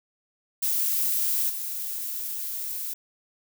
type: noise with level steps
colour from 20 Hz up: violet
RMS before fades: -25 / -32 dBFS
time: 0.62-2.94 s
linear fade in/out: 10 ms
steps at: 1.49 s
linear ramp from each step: 10 ms
effects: none